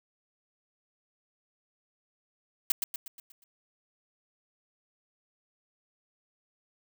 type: noise with echo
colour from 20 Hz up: blue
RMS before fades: -24 dBFS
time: 2.7-2.72 s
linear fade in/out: 2 ms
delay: 120 ms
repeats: 6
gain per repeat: -6 dB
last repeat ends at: 3.44 s
effects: none